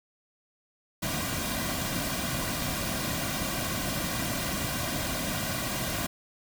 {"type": "noise with comb filter", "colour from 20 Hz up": "pink", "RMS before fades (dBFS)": -31, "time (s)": [1.02, 6.07], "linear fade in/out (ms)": 10, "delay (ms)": 2.3, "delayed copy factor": -0.65, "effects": []}